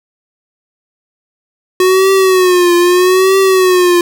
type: tone with vibrato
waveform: square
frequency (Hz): 366.9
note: F#4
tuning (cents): -15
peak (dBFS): -7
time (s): 1.8-4.01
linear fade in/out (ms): 2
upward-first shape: triangle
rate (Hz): 0.79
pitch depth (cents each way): 97
effects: none